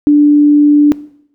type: tone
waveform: sine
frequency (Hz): 293.7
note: D4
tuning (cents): 0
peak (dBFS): -3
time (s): 0.07-0.92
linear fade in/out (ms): 0
effects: noise-tail reverb RT60 0.7 s tail -19 dB re dry